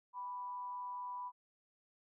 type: tone with amplitude modulation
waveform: sine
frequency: 987.8 Hz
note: B5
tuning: in tune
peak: -39 dBFS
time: 0.13-1.32 s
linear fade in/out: 50 ms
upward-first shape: sine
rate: 180 Hz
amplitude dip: 35%
effects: none